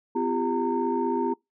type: tone cluster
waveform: sine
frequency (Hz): 254.2 / 343.6 / 399.2 / 917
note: C4 / F4 / G4 / A#5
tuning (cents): -50 / -28 / +32 / -29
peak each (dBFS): -28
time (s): 0.15-1.34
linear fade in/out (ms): 10
effects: noise-tail reverb RT60 0.2 s tail -26 dB re dry + tanh soft clip ceiling -14 dBFS